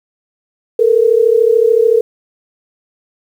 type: tone pair together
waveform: sine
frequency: 440 / 473.6 Hz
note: A4 / A#4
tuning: 0 / +27 cents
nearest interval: minor second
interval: 127 cents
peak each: -10 dBFS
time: 0.79-2.01 s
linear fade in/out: 5 ms
effects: 7-bit